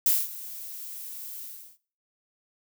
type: noise with ADSR envelope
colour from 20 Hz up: violet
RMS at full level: -20 dBFS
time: 0.06-1.78 s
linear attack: 3 ms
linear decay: 210 ms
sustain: -19 dB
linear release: 370 ms
effects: noise-tail reverb RT60 0.4 s tail -18 dB re dry